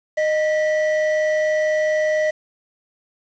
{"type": "tone pair together", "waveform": "triangle", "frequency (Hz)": [616.9, 1955], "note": ["D#5", "B6"], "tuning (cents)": [-15, -18], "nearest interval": "octave + minor sixth", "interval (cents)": 1997, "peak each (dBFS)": [-15, -24], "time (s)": [0.17, 2.31], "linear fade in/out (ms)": 10, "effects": ["resampled to 16000 Hz", "7-bit"]}